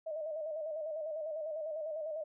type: tone with vibrato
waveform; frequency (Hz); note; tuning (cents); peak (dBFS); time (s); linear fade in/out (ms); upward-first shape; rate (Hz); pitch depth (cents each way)
sine; 622; D#5; -1; -36; 0.06-2.24; 10; square; 10; 59
effects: none